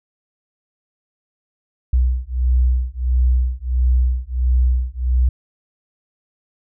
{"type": "beating tone pair", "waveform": "sine", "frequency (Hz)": [61.74, 63.24], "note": ["B1", "B1"], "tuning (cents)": [0, 42], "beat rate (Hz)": 1.5, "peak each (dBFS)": -17, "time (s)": [1.93, 5.29], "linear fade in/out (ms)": 5, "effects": []}